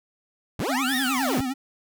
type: linear two-way sweep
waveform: 25% pulse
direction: up then down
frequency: 55 to 1902 to 55 Hz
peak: -21 dBFS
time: 0.59-1.41 s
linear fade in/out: 5 ms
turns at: 0.96 s
type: tone with vibrato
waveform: square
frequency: 261.6 Hz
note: C4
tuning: in tune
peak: -26 dBFS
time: 0.68-1.54 s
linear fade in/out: 20 ms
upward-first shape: sine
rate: 9.7 Hz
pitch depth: 85 cents each way
type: band-stop noise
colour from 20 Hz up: white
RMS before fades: -37 dBFS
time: 0.85-1.43 s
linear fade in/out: 50 ms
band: 100 to 700 Hz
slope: 24 dB/octave
effects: none